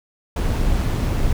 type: noise with amplitude modulation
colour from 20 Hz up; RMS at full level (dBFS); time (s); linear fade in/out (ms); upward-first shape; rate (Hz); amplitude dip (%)
brown; -18; 0.36-1.33; 5; sine; 170; 25
effects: none